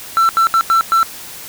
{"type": "tone bursts at uneven times", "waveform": "triangle", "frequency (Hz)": 1341, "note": "E6", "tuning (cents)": 29, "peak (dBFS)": -7, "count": 5, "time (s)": [[0.17, 0.29], [0.37, 0.47], [0.54, 0.61], [0.7, 0.81], [0.92, 1.03]], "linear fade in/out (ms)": 0, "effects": ["white hiss -32 dBFS RMS until 1.48 s"]}